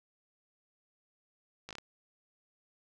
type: slowing click train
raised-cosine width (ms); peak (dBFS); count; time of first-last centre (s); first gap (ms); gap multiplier
0.2; -26; 5; 1.69-1.784; 17; 1.22
effects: none